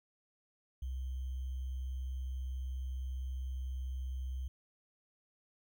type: tone with sample-and-hold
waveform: sine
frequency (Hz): 64.6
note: C2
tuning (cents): -21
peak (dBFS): -36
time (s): 0.82-4.48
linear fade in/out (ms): 5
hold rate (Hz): 3150
effects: none